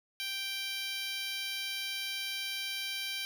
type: tone with high-pass filter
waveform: 10% pulse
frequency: 784 Hz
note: G5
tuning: in tune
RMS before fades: -37 dBFS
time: 0.2-3.25 s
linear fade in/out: 0 ms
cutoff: 2500 Hz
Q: 1.3
effects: none